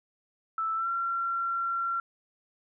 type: tone with pitch glide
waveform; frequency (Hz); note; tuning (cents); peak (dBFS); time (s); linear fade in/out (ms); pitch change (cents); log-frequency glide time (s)
sine; 1318.5 to 1366.6; E6 to F6; 0 to -38; -27; 0.58-2; 2; +62; 0.75-0.88
effects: none